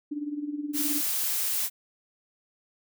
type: tone with tremolo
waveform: sine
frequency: 293.7 Hz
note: D4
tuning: in tune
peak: -27 dBFS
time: 0.11-1.01 s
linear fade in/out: 10 ms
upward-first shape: sine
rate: 19 Hz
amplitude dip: 70%
type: noise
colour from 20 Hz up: blue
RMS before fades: -28 dBFS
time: 0.73-1.7 s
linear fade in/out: 50 ms
effects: none